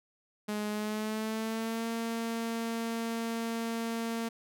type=tone with pitch glide; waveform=sawtooth; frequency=210 to 229 Hz; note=G#3 to A#3; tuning=+19 to -31 cents; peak=-28 dBFS; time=0.48-4.29 s; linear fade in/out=10 ms; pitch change=+150 cents; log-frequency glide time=0.7-1.87 s; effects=none